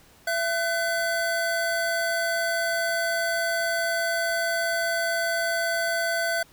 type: tone pair together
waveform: square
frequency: 673 / 1510.8 Hz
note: E5 / F#6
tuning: +36 / +36 cents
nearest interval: octave + major second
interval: 1400 cents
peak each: -27 dBFS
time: 0.27-6.43 s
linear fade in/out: 5 ms
effects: pink hiss -55 dBFS RMS until 6.52 s